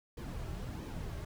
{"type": "noise with flanger", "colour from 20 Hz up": "brown", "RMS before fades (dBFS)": -41, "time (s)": [0.17, 1.25], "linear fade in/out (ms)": 5, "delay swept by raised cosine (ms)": [1.4, 4.1], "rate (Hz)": 1.5, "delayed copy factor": -0.6, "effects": []}